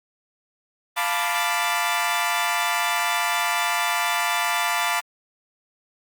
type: chord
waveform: 20% pulse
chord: B half-diminished seventh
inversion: second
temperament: equal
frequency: 698.5 / 880 / 987.8 / 1174.7 Hz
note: F5 / A5 / B5 / D6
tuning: 0 / 0 / 0 / 0 cents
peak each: -22 dBFS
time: 0.96-5.01 s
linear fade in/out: 20 ms
effects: Opus 32 kbps